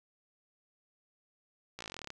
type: slowing click train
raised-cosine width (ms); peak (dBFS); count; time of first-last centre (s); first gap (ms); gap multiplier
0.2; -25; 15; 1.79-2.104; 16; 1.05
effects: 11-bit